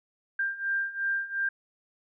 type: beating tone pair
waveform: sine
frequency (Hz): 1588 / 1590.8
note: G6 / G6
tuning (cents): +22 / +25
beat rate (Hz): 2.8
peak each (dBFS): -32 / -29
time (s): 0.39-1.49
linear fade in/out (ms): 5
effects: none